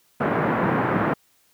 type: band-pass noise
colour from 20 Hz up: pink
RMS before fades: -22 dBFS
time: 0.2-1.14 s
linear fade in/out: 10 ms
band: 130 to 1700 Hz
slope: 24 dB/octave
effects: white hiss -62 dBFS RMS until 1.53 s